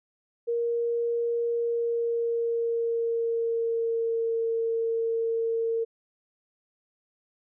sine tone with pitch glide, 469.4 to 456.3 Hz, A#4 to A#4, +12 to -37 cents, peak -24 dBFS, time 0.47-5.85 s, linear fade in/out 20 ms, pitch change -49 cents, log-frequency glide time 1.46-4.44 s, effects none

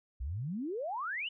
sine exponential sweep, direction up, 56.7 to 3074 Hz, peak -34 dBFS, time 0.2-1.29 s, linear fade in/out 10 ms, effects none

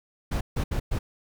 brown noise bursts at uneven times, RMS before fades -26 dBFS, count 4, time 0.31-0.41 / 0.56-0.64 / 0.71-0.8 / 0.91-0.99 s, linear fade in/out 10 ms, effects none

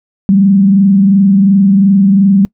sine tone with frequency modulation, 196 Hz, G3, in tune, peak -4 dBFS, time 0.29-2.45 s, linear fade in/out 0 ms, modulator 22.8 Hz, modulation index 0.47, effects noise-tail reverb RT60 0.1 s tail -25 dB re dry

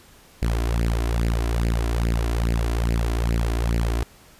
sawtooth tone with flanger, 57.3 Hz, A#1, 29 cents flat, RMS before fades -22 dBFS, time 0.42-4.03 s, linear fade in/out 0 ms, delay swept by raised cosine 0.41 to 3.01 ms, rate 2.4 Hz, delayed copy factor +0.75, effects pink hiss -51 dBFS RMS until 4.39 s + resampled to 32000 Hz

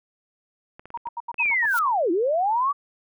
clicks, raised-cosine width 0.5 ms, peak -27 dBFS, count 9, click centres 0.795 / 0.856 / 0.904 / 0.974 / 1.071 / 1.343 / 1.457 / 1.502 / 1.653 s
sine tone bursts, 943 Hz, A#5, 20 cents sharp, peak -27 dBFS, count 9, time 0.94-1.887 s, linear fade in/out 5 ms, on 35 ms, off 79 ms
sine linear two-way sweep, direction down then up, 2637 to 316.7 to 1169 Hz, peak -19 dBFS, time 1.38-2.73 s, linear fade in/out 20 ms, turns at 2.11 s
blue noise with exponential growth, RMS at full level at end -30 dBFS, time 1.6-1.79 s, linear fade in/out 1 ms, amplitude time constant 41 ms
effects none

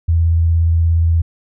sine tone with vibrato, 83 Hz, E2, 12 cents sharp, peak -10 dBFS, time 0.08-1.22 s, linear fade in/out 10 ms, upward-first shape sine, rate 17 Hz, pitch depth 20 cents each way, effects none

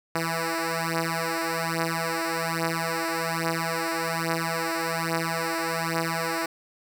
5% pulse beating tone pair, 164.3 / 165.5 Hz, E3 / E3, -5 / +7 cents, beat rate 1.2 Hz, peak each -17 dBFS, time 0.15-6.46 s, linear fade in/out 5 ms, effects none

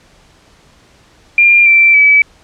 sine tone with pitch steps, 2396 / 2344 / 2293 Hz, D7 / D7 / D7, +34 / -4 / -42 cents, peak -4 dBFS, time 1.38-2.22 s, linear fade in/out 2 ms, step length 280 ms, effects pink hiss -47 dBFS RMS until 2.43 s + low-pass 7000 Hz 12 dB/octave

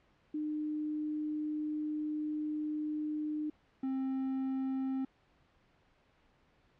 sine / triangle tone pair in turn, 303.6 / 265.1 Hz, D#4 / C4, -42 / +23 cents, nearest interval major second, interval 235 cents, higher first, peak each -33 / -30 dBFS, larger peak second, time 0.34-3.5 / 3.83-5.05 s, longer first, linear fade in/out 5 ms, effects pink hiss -69 dBFS RMS until 6.79 s + low-pass 3000 Hz 12 dB/octave

